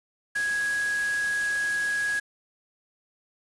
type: tone in noise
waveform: sine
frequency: 1661.2 Hz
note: G#6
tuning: in tune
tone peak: -24 dBFS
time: 0.35-2.2 s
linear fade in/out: 10 ms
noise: white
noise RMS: -37 dBFS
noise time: 0.35-2.2 s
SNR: +10 dB
effects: resampled to 24000 Hz